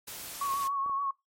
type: noise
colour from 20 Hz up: white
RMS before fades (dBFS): -41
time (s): 0.07-0.68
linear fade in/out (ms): 10
type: tone with vibrato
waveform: sine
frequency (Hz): 1108.7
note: C#6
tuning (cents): 0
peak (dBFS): -28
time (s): 0.41-1.11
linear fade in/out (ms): 5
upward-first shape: triangle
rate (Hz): 7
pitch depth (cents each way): 43
type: clicks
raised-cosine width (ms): 1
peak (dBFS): -34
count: 3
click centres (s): 0.538 / 0.862 / 0.896
effects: noise-tail reverb RT60 0.2 s tail -21 dB re dry + MP3 64 kbps